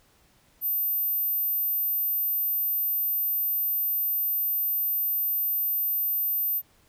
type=tone; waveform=sine; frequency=13840 Hz; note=A9; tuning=30 cents flat; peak=-22 dBFS; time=0.61-6.62 s; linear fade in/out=50 ms; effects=tanh soft clip ceiling -21 dBFS + pink hiss -62 dBFS RMS until 6.88 s